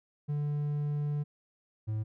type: tone pair in turn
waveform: triangle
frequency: 146.83 / 108.4 Hz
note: D3 / A2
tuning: 0 / -25 cents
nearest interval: perfect fourth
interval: 525 cents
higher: first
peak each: -27 / -28 dBFS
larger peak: first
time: 0.28-1.24 / 1.87-2.04 s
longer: first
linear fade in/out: 20 ms
effects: none